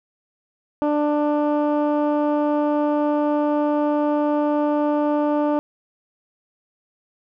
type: tone with low-pass filter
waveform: 15% pulse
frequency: 296.1 Hz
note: D4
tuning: 14 cents sharp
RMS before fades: -20 dBFS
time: 0.82-5.59 s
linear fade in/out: 0 ms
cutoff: 790 Hz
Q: 0.71
effects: none